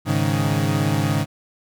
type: chord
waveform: 30% pulse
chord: Ab suspended fourth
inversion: none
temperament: equal with one note detuned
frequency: 104.19 / 138.59 / 155.56 Hz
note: Ab2 / Db3 / Eb3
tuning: +6 / 0 / 0 cents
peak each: -20 dBFS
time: 0.05-1.26 s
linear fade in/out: 50 ms
effects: none